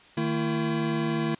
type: tone cluster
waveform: square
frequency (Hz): 154.8 / 225.6 / 337.3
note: D#3 / A3 / E4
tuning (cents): -9 / +44 / +40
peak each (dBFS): -30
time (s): 0.17-1.35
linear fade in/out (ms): 5
effects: white hiss -53 dBFS RMS until 1.39 s + resampled to 8000 Hz